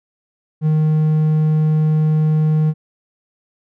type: tone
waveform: triangle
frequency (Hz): 155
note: D#3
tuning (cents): -6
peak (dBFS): -10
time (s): 0.61-2.74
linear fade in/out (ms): 50
effects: none